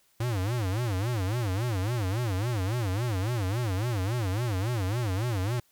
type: tone with vibrato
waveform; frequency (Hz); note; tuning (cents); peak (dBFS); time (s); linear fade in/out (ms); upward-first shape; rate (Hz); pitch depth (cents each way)
square; 106.7; G#2; +47; -27; 0.2-5.6; 5; sine; 3.6; 270
effects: white hiss -66 dBFS RMS until 5.71 s